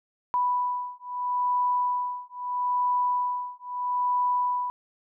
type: beating tone pair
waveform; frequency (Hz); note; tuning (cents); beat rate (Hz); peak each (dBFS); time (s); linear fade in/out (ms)
sine; 987.8 / 988.57; B5 / B5; 0 / +1; 0.77; -27; 0.34-4.7; 0
effects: none